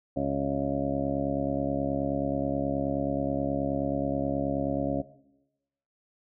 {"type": "harmonic tone", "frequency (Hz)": 69.4, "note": "C#2", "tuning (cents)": 3, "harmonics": [1, 2, 3, 4, 5, 6, 8, 9, 10], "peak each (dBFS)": [-40, -35, -36, -30, -41, -41, -32, -34, -37], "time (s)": [0.16, 5.02], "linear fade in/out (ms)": 10, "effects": ["noise-tail reverb RT60 0.9 s tail -17 dB re dry"]}